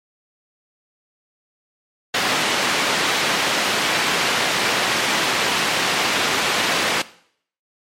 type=band-pass noise; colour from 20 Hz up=white; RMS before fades=-20 dBFS; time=2.14-7.02 s; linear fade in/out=5 ms; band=170 to 3300 Hz; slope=12 dB/octave; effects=noise-tail reverb RT60 0.6 s tail -18 dB re dry + MP3 64 kbps